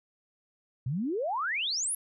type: exponential sweep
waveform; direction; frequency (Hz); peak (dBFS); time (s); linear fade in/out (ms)
sine; up; 116.54 to 11510; -28; 0.86-1.95; 5
effects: none